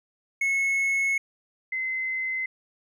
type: tone pair in turn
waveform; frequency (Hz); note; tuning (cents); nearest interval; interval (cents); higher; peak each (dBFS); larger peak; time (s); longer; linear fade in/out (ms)
triangle / sine; 2188 / 2055; C#7 / C7; -23 / -32; minor second; 109; first; -20 / -26; first; 0.41-1.18 / 1.72-2.46; first; 5
effects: none